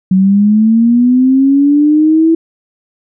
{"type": "linear sweep", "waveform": "sine", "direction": "up", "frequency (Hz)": [185, 329.6], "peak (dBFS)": -5, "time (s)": [0.11, 2.35], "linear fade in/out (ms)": 5, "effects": []}